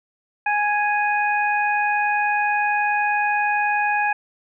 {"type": "harmonic tone", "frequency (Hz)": 830.6, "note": "G#5", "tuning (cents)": 0, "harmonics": [1, 2, 3], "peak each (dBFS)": [-20, -23, -25], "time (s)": [0.46, 4.13], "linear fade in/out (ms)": 5, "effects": []}